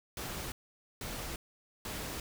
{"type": "noise bursts", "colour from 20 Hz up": "pink", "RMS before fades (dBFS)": -40, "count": 3, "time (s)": [0.17, 2.2], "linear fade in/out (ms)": 2, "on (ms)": 350, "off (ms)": 490, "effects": []}